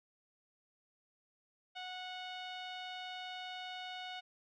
sawtooth tone with low-pass filter, 735 Hz, F#5, 12 cents flat, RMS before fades -45 dBFS, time 1.75-4.21 s, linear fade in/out 20 ms, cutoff 3400 Hz, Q 3.9, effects none

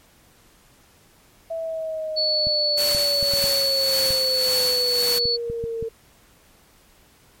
sine exponential sweep, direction down, 659.3 to 451.4 Hz, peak -25 dBFS, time 1.5-5.89 s, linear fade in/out 10 ms
sine tone, 4435 Hz, C#8, in tune, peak -19 dBFS, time 2.16-5.37 s, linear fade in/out 20 ms
clicks, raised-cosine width 5 ms, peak -20 dBFS, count 10, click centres 2.47 / 2.949 / 3.228 / 3.337 / 3.441 / 4.106 / 5.255 / 5.5 / 5.64 / 5.826 s
white noise with tremolo, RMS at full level -26 dBFS, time 2.77-5.19 s, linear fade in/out 10 ms, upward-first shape sine, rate 1.8 Hz, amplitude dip 60%
effects pink hiss -55 dBFS RMS until 7.4 s + MP3 64 kbps

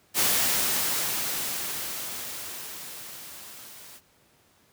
white noise with level ramp, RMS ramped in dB -22 to -47 dBFS, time 0.14-4.01 s, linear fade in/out 50 ms, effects pink hiss -62 dBFS RMS until 4.72 s + high-pass 80 Hz 12 dB/octave

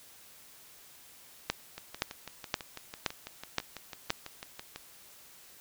two click trains, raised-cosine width 0.2 ms, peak -23 / -10 dBFS, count 19 / 6, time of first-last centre 1.78-4.76 / 1.5-4.104 s, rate 6.04 / 1.92 Hz, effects white hiss -55 dBFS RMS until 5.6 s

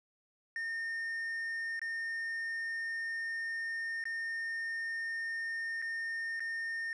triangle tone with dropouts, 1825 Hz, A#6, 37 cents flat, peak -33 dBFS, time 0.56-6.93 s, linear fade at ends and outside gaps 1 ms, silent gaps 1.794-1.816 / 4.04-4.054 / 5.818-5.823 / 6.396-6.404 s, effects resampled to 22050 Hz

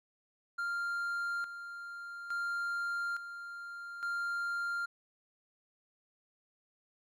triangle tone with tremolo, 1395 Hz, F6, 2 cents flat, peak -31 dBFS, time 0.58-4.86 s, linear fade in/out 10 ms, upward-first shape square, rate 0.58 Hz, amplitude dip 65%, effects none

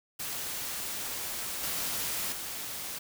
white noise with level steps, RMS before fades -36 / -33 / -38 dBFS, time 0.19-2.99 s, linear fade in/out 10 ms, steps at 1.63 / 2.32 s, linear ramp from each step 2 ms, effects none

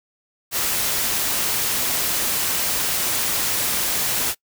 white noise, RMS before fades -22 dBFS, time 0.51-4.35 s, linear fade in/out 50 ms, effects noise-tail reverb RT60 0.1 s tail -24 dB re dry

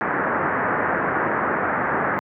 white low-pass noise, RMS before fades -22 dBFS, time 0.01-2.19 s, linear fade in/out 0 ms, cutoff 1800 Hz, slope 48 dB/octave, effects high-pass 150 Hz 12 dB/octave

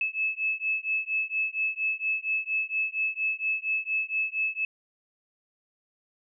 sine beating tone pair, 2600 / 2604.3 Hz, E7 / E7, -24 / -22 cents, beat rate 4.3 Hz, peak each -29 / -29 dBFS, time 0.01-4.65 s, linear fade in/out 2 ms, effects none

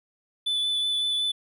triangle tone with vibrato, 3486 Hz, A7, 17 cents flat, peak -22 dBFS, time 0.46-1.32 s, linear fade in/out 10 ms, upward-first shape triangle, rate 5.4 Hz, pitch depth 14 cents each way, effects none

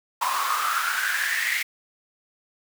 pink noise with high-pass filter sweep, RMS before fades -25 dBFS, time 0.21-1.63 s, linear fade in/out 10 ms, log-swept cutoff 980 to 2100 Hz, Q 8.5, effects none

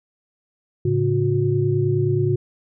sine tone cluster, 109.8 / 139.3 / 362.9 Hz, A2 / C#3 / F#4, -3 / +9 / -34 cents, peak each -21 dBFS, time 0.85-2.36 s, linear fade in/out 5 ms, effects none

